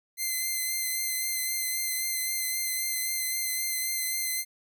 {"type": "tone with vibrato", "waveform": "5% pulse", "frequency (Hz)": 2068, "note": "C7", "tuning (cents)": -21, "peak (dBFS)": -18, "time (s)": [0.17, 4.45], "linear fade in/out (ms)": 50, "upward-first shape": "sine", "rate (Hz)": 3.8, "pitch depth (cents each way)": 22, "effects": []}